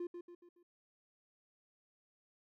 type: tone with echo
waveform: triangle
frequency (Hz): 349.2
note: F4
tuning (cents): 0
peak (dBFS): -35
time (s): 0-0.07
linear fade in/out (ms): 5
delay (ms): 140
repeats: 4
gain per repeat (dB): -7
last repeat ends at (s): 0.63
effects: tanh soft clip ceiling -33 dBFS